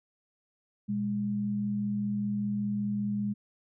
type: tone pair together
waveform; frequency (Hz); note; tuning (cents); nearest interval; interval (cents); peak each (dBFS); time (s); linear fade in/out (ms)
sine; 120.2 / 205.3; B2 / G#3; -46 / -20; major sixth; 926; -38 / -28; 0.88-3.34; 20
effects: none